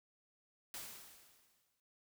white noise with exponential decay, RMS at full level -45 dBFS, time 0.74-1.8 s, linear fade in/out 1 ms, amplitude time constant 230 ms, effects noise-tail reverb RT60 0.4 s tail -20 dB re dry

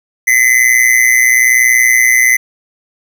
square tone with amplitude modulation, 2032 Hz, B6, 49 cents sharp, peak -4 dBFS, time 0.27-2.37 s, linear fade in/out 10 ms, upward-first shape sine, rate 121 Hz, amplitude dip 75%, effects none

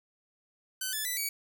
5% pulse tone with pitch steps, 1521 / 1737.1 / 1983.9 / 2266 Hz, F#6 / A6 / B6 / C#7, +47 / -23 / +7 / +37 cents, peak -21 dBFS, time 0.81-1.29 s, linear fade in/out 5 ms, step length 120 ms, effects none

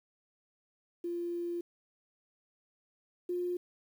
sine tone pair in turn, 345.4 / 355.5 Hz, F4 / F4, -19 / +31 cents, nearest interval unison, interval 50 cents, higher second, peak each -33 / -31 dBFS, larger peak second, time 1.04-1.61 / 3.29-3.57 s, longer first, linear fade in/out 5 ms, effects 10-bit

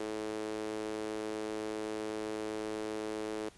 sawtooth tone with high-pass filter, 107.8 Hz, A2, 35 cents flat, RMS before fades -38 dBFS, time 0-3.49 s, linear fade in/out 5 ms, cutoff 380 Hz, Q 3.9, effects pink hiss -59 dBFS RMS until 3.57 s + resampled to 24000 Hz

